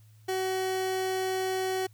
30% pulse tone, 376.4 Hz, F#4, 30 cents sharp, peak -25 dBFS, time 0.28-1.87 s, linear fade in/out 10 ms, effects added 108 Hz sine -53 dBFS peak until 1.93 s + white hiss -67 dBFS RMS until 1.93 s

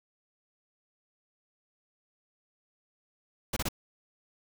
pink noise bursts, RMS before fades -31 dBFS, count 3, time 3.53-3.687 s, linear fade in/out 5 ms, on 35 ms, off 26 ms, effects none

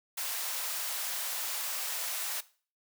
white high-pass noise, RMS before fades -35 dBFS, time 0.17-2.41 s, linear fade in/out 10 ms, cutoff 570 Hz, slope 24 dB/octave, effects noise-tail reverb RT60 0.4 s tail -18 dB re dry

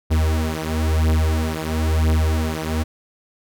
45% pulse beating tone pair, 78.5 / 79.5 Hz, D#2 / D#2, +16 / +38 cents, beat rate 1 Hz, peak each -20 dBFS, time 0.1-2.84 s, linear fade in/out 20 ms, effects none

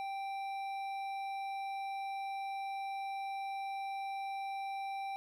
triangle tone with hard clipping, 784 Hz, G5, in tune, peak -39 dBFS, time 0-5.16 s, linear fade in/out 0 ms, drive 13 dB, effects none

